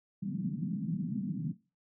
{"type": "band-pass noise", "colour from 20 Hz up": "pink", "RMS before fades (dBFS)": -35, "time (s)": [0.22, 1.53], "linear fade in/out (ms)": 10, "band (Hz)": [150, 240], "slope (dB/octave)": 48, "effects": ["noise-tail reverb RT60 0.3 s tail -18 dB re dry"]}